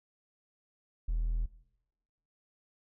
triangle tone, 40.64 Hz, E1, 24 cents flat, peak -25 dBFS, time 1.08-1.46 s, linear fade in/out 10 ms, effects noise-tail reverb RT60 0.9 s tail -21 dB re dry + tanh soft clip ceiling -24 dBFS

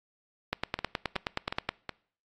two click trains, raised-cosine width 0.3 ms, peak -17 / -12 dBFS, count 4 / 12, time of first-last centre 0.79-1.893 / 0.53-1.69 s, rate 2.72 / 9.48 Hz, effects noise-tail reverb RT60 0.5 s tail -24 dB re dry + AAC 32 kbps

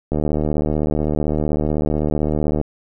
click train, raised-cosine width 2 ms, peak -7 dBFS, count 190, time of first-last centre 0.12-2.613 s, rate 75.8 Hz, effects none

